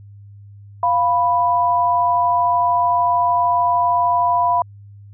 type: tone pair together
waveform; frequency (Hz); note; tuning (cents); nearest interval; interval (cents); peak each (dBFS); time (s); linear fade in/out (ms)
sine; 698.5 / 987.8; F5 / B5; 0 / 0; tritone; 600; -18 / -15; 0.83-4.62; 2
effects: added 101 Hz sine -38 dBFS peak until 5.13 s